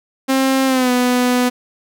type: tone with pitch glide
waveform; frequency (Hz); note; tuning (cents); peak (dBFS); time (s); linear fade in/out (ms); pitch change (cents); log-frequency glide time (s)
sawtooth; 266 to 248.2; C4 to B3; +29 to +9; -9; 0.28-1.5; 20; -120; 0.66-0.91
effects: none